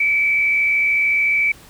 sine tone with frequency modulation, 2300 Hz, D7, 37 cents flat, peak -14 dBFS, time 0-1.52 s, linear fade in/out 5 ms, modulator 73.6 Hz, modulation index 0.66, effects pink hiss -45 dBFS RMS until 1.69 s

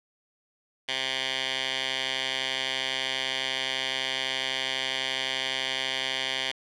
10% pulse tone with band-pass filter, 131.9 Hz, C3, 14 cents sharp, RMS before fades -30 dBFS, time 0.88-6.52 s, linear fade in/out 10 ms, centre 3000 Hz, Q 2.6, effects resampled to 24000 Hz + 8-bit

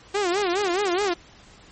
sawtooth tone with vibrato, 379 Hz, F#4, 42 cents sharp, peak -17 dBFS, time 0.14-1.14 s, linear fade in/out 10 ms, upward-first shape sine, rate 4.8 Hz, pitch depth 170 cents each way, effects pink hiss -50 dBFS RMS until 1.71 s + MP3 32 kbps

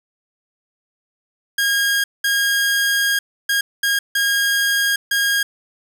sawtooth tone bursts at uneven times, 1628 Hz, G#6, 35 cents flat, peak -12 dBFS, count 6, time 1.58-2.04 / 2.24-3.19 / 3.49-3.61 / 3.83-3.99 / 4.15-4.96 / 5.11-5.43 s, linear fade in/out 5 ms, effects none

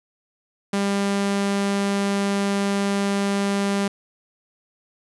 sawtooth tone, 199.4 Hz, G3, 30 cents sharp, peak -16 dBFS, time 0.73-3.88 s, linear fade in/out 5 ms, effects resampled to 24000 Hz + 9-bit

